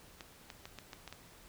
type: clicks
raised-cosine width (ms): 0.2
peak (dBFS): -28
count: 7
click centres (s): 0.208 / 0.502 / 0.655 / 0.787 / 0.932 / 1.077 / 1.126
effects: pink hiss -58 dBFS RMS until 1.48 s